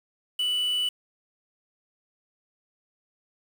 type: tone with quantisation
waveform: triangle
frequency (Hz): 2969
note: F#7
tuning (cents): +5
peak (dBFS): -22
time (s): 0.39-0.89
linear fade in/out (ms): 5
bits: 7
effects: none